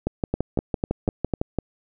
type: two click trains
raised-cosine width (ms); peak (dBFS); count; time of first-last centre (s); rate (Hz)
2; -9 / -9; 6 / 9; 0.34-1.587 / 0.07-1.415; 4.01 / 5.95
effects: none